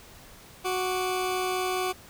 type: tone pair together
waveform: 20% pulse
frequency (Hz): 369.2 / 1172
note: F#4 / D6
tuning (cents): -4 / -4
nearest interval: octave + minor sixth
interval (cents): 2000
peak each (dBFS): -22 / -30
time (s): 0.64-1.93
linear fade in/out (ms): 20
effects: pink hiss -50 dBFS RMS until 2.09 s